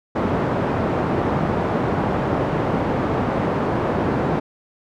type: band-pass noise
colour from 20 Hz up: pink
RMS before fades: -21 dBFS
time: 0.15-4.4 s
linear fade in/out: 10 ms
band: 120 to 1000 Hz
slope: 12 dB/octave
effects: none